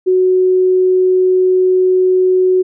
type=tone; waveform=sine; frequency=370 Hz; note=F#4; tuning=in tune; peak=-8 dBFS; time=0.06-2.63 s; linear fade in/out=20 ms; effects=none